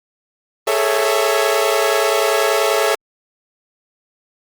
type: chord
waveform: sawtooth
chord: A major seventh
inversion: third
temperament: equal with one note detuned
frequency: 415.3 / 445.6 / 554.4 / 659.3 Hz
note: G#4 / A4 / C#5 / E5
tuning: 0 / +22 / 0 / 0 cents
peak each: -16 dBFS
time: 0.67-2.95 s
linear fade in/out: 5 ms
effects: Opus 24 kbps